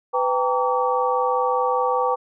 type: tone cluster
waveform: sine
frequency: 500 / 790 / 915 / 1144 Hz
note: B4 / G5 / A#5 / D6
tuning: +21 / +13 / -32 / -46 cents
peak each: -22 / -24 / -25 / -24 dBFS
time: 0.13-2.16 s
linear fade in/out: 20 ms
effects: none